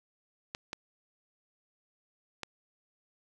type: clicks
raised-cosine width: 0.2 ms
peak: -19 dBFS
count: 3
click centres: 0.549 / 0.731 / 2.433 s
effects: none